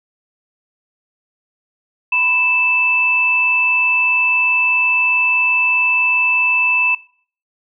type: tone pair together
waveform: sine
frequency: 987.8 / 2637 Hz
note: B5 / E7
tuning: 0 / 0 cents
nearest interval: octave + perfect fourth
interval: 1700 cents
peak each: -23 / -13 dBFS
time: 2.12-6.95 s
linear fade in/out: 5 ms
effects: noise-tail reverb RT60 0.5 s tail -21 dB re dry